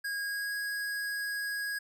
square tone with pitch glide, 1636 to 1652.1 Hz, G#6 to G#6, -26 to -10 cents, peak -33 dBFS, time 0.04-1.79 s, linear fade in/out 10 ms, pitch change +16 cents, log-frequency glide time 0.24-0.52 s, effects none

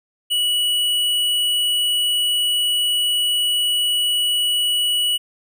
sine tone with hard clipping, 2936 Hz, F#7, 14 cents flat, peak -18 dBFS, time 0.3-5.18 s, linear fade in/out 20 ms, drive 11 dB, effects none

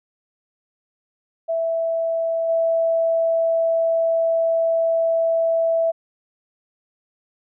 sine tone with level steps, 659.3 Hz, E5, in tune, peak -19 / -16 dBFS, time 1.48-5.92 s, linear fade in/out 20 ms, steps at 2.48 s, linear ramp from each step 20 ms, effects none

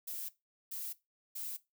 violet noise bursts, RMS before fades -41 dBFS, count 3, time 0.07-1.57 s, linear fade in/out 10 ms, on 220 ms, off 420 ms, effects noise-tail reverb RT60 0.2 s tail -17 dB re dry

